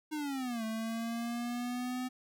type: linear two-way sweep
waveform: square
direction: down then up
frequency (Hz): 311.1 to 220 to 254.5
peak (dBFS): -35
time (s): 0.11-2.09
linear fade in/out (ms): 20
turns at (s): 0.64
effects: none